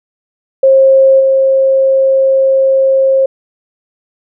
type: tone with level steps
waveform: sine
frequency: 535 Hz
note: C5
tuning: 38 cents sharp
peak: -3 / -6 dBFS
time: 0.63-3.26 s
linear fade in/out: 5 ms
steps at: 1.19 s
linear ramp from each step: 20 ms
effects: none